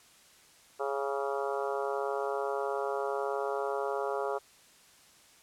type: harmonic tone with a mistuned harmonic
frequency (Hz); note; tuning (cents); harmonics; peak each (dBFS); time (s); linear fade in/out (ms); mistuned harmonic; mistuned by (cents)
138.4; C#3; -2; 3 / 4 / 5 / 6 / 7 / 8 / 9 / 10; -34 / -36 / -38 / -40 / -41 / -42 / -43 / -44; 0.79-4.39; 20; 8; +42
effects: white hiss -59 dBFS RMS until 5.42 s + low-pass 10000 Hz 12 dB/octave